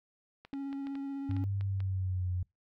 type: clicks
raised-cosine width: 0.3 ms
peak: -33 dBFS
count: 9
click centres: 0.45 / 0.537 / 0.729 / 0.87 / 0.954 / 1.312 / 1.366 / 1.61 / 1.804 s
type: tone with vibrato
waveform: triangle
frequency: 276.2 Hz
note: C#4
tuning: 6 cents flat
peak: -33 dBFS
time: 0.53-1.44 s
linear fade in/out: 0 ms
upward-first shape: sine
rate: 16 Hz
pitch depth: 13 cents each way
type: tone with pitch glide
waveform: sine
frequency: 99 to 90.26 Hz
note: G2 to F#2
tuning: +18 to -42 cents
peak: -30 dBFS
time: 1.29-2.43 s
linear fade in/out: 5 ms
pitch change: -160 cents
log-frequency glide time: 1.6-2.3 s
effects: noise-tail reverb RT60 0.2 s tail -26 dB re dry